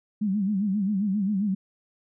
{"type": "tone with vibrato", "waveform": "sine", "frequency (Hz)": 200.5, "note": "G3", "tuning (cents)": 39, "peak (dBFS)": -22, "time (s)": [0.21, 1.55], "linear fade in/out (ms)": 10, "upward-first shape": "sine", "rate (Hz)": 7.5, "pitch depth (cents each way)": 120, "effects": []}